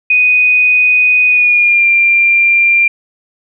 sine tone with pitch glide, 2489 to 2381 Hz, D#7 to D7, 0 to +23 cents, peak -6 dBFS, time 0.1-2.88 s, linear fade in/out 5 ms, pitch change -77 cents, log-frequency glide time 1.27-1.87 s, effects none

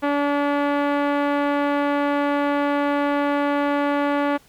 5% pulse tone with low-pass filter, 287.1 Hz, D4, 39 cents flat, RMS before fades -21 dBFS, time 0.02-4.38 s, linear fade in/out 20 ms, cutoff 960 Hz, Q 0.5, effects pink hiss -54 dBFS RMS until 4.48 s

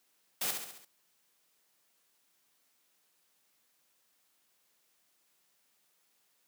white noise with echo, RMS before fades -33 dBFS, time 0.41-0.51 s, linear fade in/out 5 ms, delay 68 ms, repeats 5, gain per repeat -5 dB, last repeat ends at 0.85 s, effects white hiss -73 dBFS RMS until 6.47 s + high-pass 150 Hz 12 dB/octave

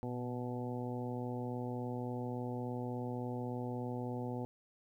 harmonic tone with a mistuned harmonic, 123.47 Hz, B2, in tune, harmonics 1 / 2 / 3 / 4 / 5 / 6 / 7, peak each -41 / -41 / -46 / -45 / -52 / -50 / -49 dBFS, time 0.03-4.45 s, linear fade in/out 0 ms, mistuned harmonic 1, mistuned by -36 cents, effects 12-bit

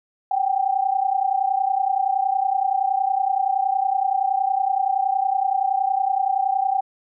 sine tone pair together, 760 / 790.7 Hz, F#5 / G5, +46 / +15 cents, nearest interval minor second, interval 69 cents, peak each -21 dBFS, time 0.31-6.81 s, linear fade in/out 5 ms, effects none

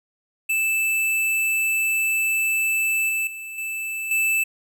square tone with level steps, 2637 Hz, E7, in tune, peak -20 / -22 / -33 / -27 / -19 dBFS, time 0.49-4.44 s, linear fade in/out 10 ms, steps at 3.09 / 3.27 / 3.58 / 4.11 s, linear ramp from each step 2 ms, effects none

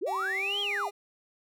sine linear two-way sweep, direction up then down, 288.7 to 3300 to 554 Hz, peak -28 dBFS, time 0.01-0.89 s, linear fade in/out 20 ms, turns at 0.61 s
25% pulse tone with pitch glide, 383.6 to 405.9 Hz, G4 to G#4, -37 to -40 cents, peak -33 dBFS, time 0.06-0.91 s, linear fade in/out 20 ms, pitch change +97 cents, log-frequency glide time 0.36-0.56 s
effects none

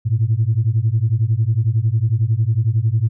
sine beating tone pair, 106.3 / 117.3 Hz, G#2 / A#2, +41 / +11 cents, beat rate 11 Hz, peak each -16 dBFS, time 0.05-3.09 s, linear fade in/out 20 ms, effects tanh soft clip ceiling -8 dBFS

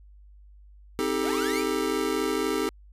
square chord, A half-diminished seventh, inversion first, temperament just, 264 / 316.8 / 396 / 440 Hz, C4 / Eb4 / G4 / A4, +16 / +31 / +18 / 0 cents, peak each -33 / -31 / -30 / -31 dBFS, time 0.99-2.69 s, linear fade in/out 0 ms
sawtooth linear sweep, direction up, 450.4 to 2558 Hz, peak -29 dBFS, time 1.22-1.64 s, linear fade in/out 50 ms
effects added 50 Hz sine -48 dBFS peak until 2.92 s + resampled to 32000 Hz

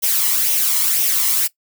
blue noise with flanger, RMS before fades -17 dBFS, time 0.02-1.48 s, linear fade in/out 20 ms, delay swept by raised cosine 0.33 to 0.99 ms, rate 2 Hz, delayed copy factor +0.5, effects noise-tail reverb RT60 0.1 s tail -19 dB re dry

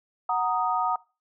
sine chord, D# minor, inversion first, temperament equal, 740 / 932.3 / 1244.5 Hz, F#5 / A#5 / D#6, 0 / 0 / 0 cents, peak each -27 dBFS, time 0.29-0.96 s, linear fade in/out 5 ms, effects noise-tail reverb RT60 0.3 s tail -22 dB re dry

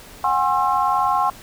sine tone cluster, 734 / 815 / 1069 / 1339 Hz, F#5 / G#5 / C6 / E6, -14 / -33 / +37 / +27 cents, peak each -23 / -21 / -19 / -27 dBFS, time 0.24-1.3 s, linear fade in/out 2 ms, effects pink hiss -42 dBFS RMS until 1.42 s

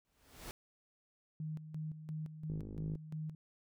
pink noise with exponential growth, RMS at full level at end -44 dBFS, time 0.05-0.51 s, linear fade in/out 0 ms, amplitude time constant 99 ms
sine tone with tremolo, 155.6 Hz, D#3, in tune, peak -38 dBFS, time 1.4-3.35 s, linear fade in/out 2 ms, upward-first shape square, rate 2.9 Hz, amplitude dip 65%
click train, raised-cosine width 3 ms, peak -33 dBFS, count 25, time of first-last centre 2.5-2.956 s, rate 52.6 Hz
effects none

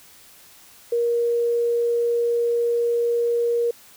sine tone, 472 Hz, A#4, 22 cents sharp, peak -18 dBFS, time 0.92-3.71 s, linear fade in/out 5 ms, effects white hiss -49 dBFS RMS until 3.96 s

